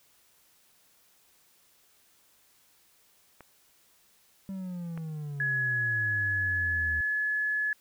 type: clicks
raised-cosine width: 0.5 ms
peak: -32 / -29 dBFS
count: 2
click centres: 3.407 / 4.976 s
type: exponential sweep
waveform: triangle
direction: down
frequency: 195.7 to 77.78 Hz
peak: -32 dBFS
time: 4.49-7.01 s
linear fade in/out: 0 ms
type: tone with pitch glide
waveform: sine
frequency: 1688 to 1706.6 Hz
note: G#6 to G#6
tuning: +28 to +47 cents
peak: -26 dBFS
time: 5.4-7.73 s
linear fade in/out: 2 ms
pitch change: +19 cents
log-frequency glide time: 5.89-6.75 s
effects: white hiss -64 dBFS RMS until 7.8 s